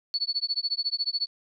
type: tone with tremolo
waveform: sine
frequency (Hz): 4435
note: C#8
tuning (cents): 0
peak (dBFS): -22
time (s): 0.14-1.27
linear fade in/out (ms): 0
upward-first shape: sine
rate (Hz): 14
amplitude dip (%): 100
effects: none